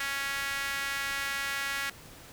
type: tone with high-pass filter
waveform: sawtooth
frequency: 277.2 Hz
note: C#4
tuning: in tune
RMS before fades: -33 dBFS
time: 0-1.9 s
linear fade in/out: 5 ms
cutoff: 1700 Hz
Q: 2.2
effects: pink hiss -50 dBFS RMS until 2.32 s